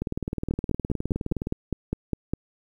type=two click trains; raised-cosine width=3 ms; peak=-15 / -12 dBFS; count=29 / 10; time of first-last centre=0.02-1.471 / 0.51-2.336 s; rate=19.3 / 4.93 Hz; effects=9-bit